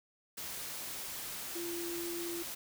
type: tone in noise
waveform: sine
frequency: 342.5 Hz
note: F4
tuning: 34 cents flat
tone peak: -38 dBFS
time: 1.55-2.43 s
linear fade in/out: 10 ms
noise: white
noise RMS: -42 dBFS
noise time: 0.37-2.55 s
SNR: +1 dB
effects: none